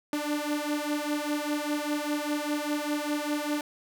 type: beating tone pair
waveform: sawtooth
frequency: 293.7 / 298.7 Hz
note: D4 / D4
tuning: 0 / +29 cents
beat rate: 5 Hz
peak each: -27 dBFS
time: 0.13-3.61 s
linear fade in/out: 2 ms
effects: none